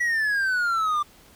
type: exponential sweep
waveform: triangle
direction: down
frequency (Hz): 1950 to 1174.7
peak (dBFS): -19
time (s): 0-1.03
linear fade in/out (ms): 10
effects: pink hiss -53 dBFS RMS until 1.35 s